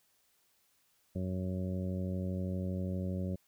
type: harmonic tone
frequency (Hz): 92.5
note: F#2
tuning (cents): 0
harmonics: 1 / 2 / 3 / 4 / 5 / 6 / 7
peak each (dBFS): -36 / -36 / -46 / -46 / -51 / -45 / -57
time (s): 1.15-3.36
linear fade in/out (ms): 10
effects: white hiss -72 dBFS RMS until 3.47 s